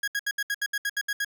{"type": "tone bursts", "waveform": "40% pulse", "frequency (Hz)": 1651, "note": "G#6", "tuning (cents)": -11, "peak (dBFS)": -24, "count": 11, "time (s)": [0.03, 1.247], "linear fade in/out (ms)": 5, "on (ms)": 47, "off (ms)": 70, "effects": []}